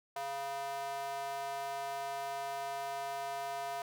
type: tone with high-pass filter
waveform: square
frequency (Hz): 138.59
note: C#3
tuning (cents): 0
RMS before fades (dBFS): -39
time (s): 0.16-3.82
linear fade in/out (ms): 2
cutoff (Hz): 750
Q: 4
effects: none